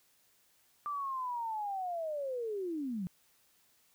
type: linear sweep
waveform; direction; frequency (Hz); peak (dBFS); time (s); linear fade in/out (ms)
sine; down; 1186 to 171.4; -34; 0.86-3.07; 0
effects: white hiss -69 dBFS RMS until 3.94 s